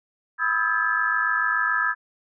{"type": "tone cluster", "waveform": "sine", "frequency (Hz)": [996, 1265, 1312, 1610, 1717], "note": ["B5", "D#6", "E6", "G6", "A6"], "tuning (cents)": [14, 28, -9, 46, -43], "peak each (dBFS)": [-31, -29, -27, -25, -24], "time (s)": [0.38, 1.95], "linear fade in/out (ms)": 50, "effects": []}